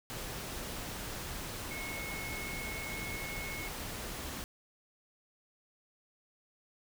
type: tone in noise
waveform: sine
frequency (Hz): 2185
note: C#7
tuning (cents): -26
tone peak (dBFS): -41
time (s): 1.71-3.68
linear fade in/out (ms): 0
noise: pink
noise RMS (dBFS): -41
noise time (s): 0.1-4.44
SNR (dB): -3
effects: none